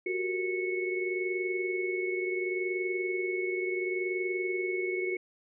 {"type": "tone cluster", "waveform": "sine", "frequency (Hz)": [367.2, 387.9, 463.5, 2204], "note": ["F#4", "G4", "A#4", "C#7"], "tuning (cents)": [-13, -18, -10, -11], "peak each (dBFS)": [-31, -39, -40, -34], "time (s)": [0.06, 5.17], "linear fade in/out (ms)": 5, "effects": []}